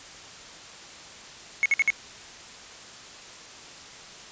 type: tone bursts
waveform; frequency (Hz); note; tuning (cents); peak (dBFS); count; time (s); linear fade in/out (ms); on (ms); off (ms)
triangle; 2191; C#7; -21; -16; 4; 1.63-1.903; 0; 27; 55
effects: white hiss -44 dBFS RMS until 4.31 s + resampled to 16000 Hz